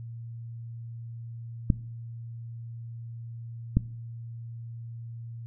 clicks, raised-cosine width 5 ms, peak -8 dBFS, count 2, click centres 1.702 / 3.77 s, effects noise-tail reverb RT60 0.6 s tail -21 dB re dry + added 116 Hz sine -37 dBFS peak until 5.46 s

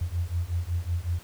sine beating tone pair, 83.8 / 89.2 Hz, E2 / F2, +29 / +37 cents, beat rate 5.4 Hz, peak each -29 / -29 dBFS, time 0.01-1.19 s, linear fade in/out 5 ms, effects pink hiss -50 dBFS RMS until 1.23 s

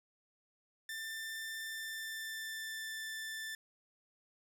sawtooth tone with pitch glide, 1784 to 1767.6 Hz, A6 to A6, +23 to +7 cents, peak -37 dBFS, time 0.89-3.55 s, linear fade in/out 2 ms, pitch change -16 cents, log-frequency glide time 1.56-3.03 s, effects none

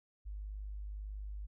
sine tone, 50.9 Hz, G#1, 34 cents flat, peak -40 dBFS, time 0.25-1.47 s, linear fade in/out 20 ms, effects none

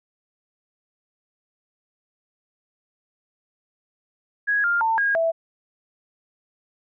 sine tone with pitch steps, 1660 / 1401 / 898 / 1632 / 659 Hz, G#6 / F6 / A5 / G#6 / E5, -1 / +5 / +35 / -31 / -1 cents, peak -18 dBFS, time 4.47-5.32 s, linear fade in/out 20 ms, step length 170 ms, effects none

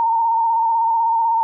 sine tone with vibrato, 913 Hz, A#5, 36 cents flat, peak -14 dBFS, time 0-1.43 s, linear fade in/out 0 ms, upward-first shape square, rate 16 Hz, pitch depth 29 cents each way, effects none

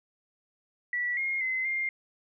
sine tone with pitch steps, 1952 / 2140 / 2051 / 2113 Hz, B6 / C7 / C7 / C7, -21 / +38 / -35 / +16 cents, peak -27 dBFS, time 0.93-1.89 s, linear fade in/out 2 ms, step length 240 ms, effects none

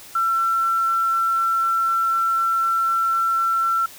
sine tone, 1348 Hz, E6, 38 cents sharp, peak -17 dBFS, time 0.15-3.86 s, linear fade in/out 5 ms, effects white hiss -42 dBFS RMS until 3.98 s

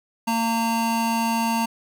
square tone pair together, 228.5 / 914 Hz, A#3 / A#5, -34 / -34 cents, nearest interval 2 octaves, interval 2400 cents, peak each -24 dBFS, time 0.27-1.66 s, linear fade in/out 10 ms, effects none

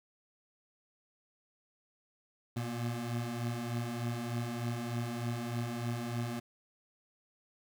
25% pulse beating tone pair, 116.54 / 119.84 Hz, A#2 / A#2, 0 / +48 cents, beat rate 3.3 Hz, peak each -36 / -32 dBFS, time 2.56-6.4 s, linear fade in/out 10 ms, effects 11-bit

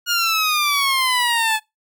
15% pulse exponential sweep, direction down, 1438 to 859 Hz, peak -10 dBFS, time 0.06-1.6 s, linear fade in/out 50 ms, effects noise-tail reverb RT60 0.2 s tail -24 dB re dry

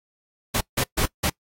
pink noise bursts at uneven times, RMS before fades -22 dBFS, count 4, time 0.54-0.61 / 0.77-0.84 / 0.97-1.06 / 1.23-1.3 s, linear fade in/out 10 ms, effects noise-tail reverb RT60 0.1 s tail -23 dB re dry + AAC 48 kbps

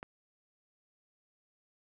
click, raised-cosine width 0.5 ms, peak -27 dBFS, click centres 0.029 s, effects none

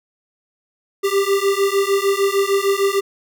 square beating tone pair, 392 / 398.6 Hz, G4 / G4, 0 / +29 cents, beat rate 6.6 Hz, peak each -19 dBFS, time 1.03-3.01 s, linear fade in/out 20 ms, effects none

